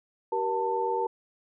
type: tone cluster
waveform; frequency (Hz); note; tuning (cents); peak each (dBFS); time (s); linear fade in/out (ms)
sine; 385.1 / 474.3 / 891; G4 / A#4 / A5; -31 / +30 / +22; -31 / -30 / -28; 0.32-1.07; 5
effects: none